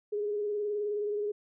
sine tone with vibrato, 415.3 Hz, G#4, in tune, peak -29 dBFS, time 0.12-1.32 s, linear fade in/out 10 ms, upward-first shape sine, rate 19 Hz, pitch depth 33 cents each way, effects none

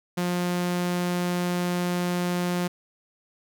sawtooth tone, 177.2 Hz, F3, 25 cents sharp, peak -20 dBFS, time 0.17-2.68 s, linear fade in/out 10 ms, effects none

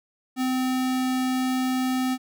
square tone, 257.2 Hz, C4, 30 cents flat, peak -23 dBFS, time 0.36-2.18 s, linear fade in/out 50 ms, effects none

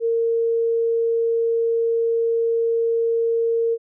sine tone, 460 Hz, A#4, 23 cents flat, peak -17 dBFS, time 0-3.78 s, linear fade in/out 50 ms, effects none

